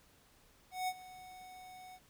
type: tone with ADSR envelope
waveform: square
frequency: 740 Hz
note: F#5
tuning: in tune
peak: -33 dBFS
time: 0.71-2 s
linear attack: 170 ms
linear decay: 50 ms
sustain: -18 dB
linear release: 57 ms
effects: pink hiss -66 dBFS RMS until 2.09 s